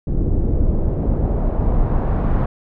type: noise with low-pass filter sweep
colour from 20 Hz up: brown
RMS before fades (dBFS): -17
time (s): 0.07-2.46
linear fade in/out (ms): 5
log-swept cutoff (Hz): 340 to 1200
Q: 1.2
effects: none